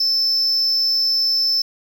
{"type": "tone with amplitude modulation", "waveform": "triangle", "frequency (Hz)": 5274, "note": "E8", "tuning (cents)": 0, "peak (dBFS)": -11, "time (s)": [0, 1.62], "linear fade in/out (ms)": 5, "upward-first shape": "sine", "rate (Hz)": 295, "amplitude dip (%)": 50, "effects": ["tanh soft clip ceiling -10 dBFS", "7-bit"]}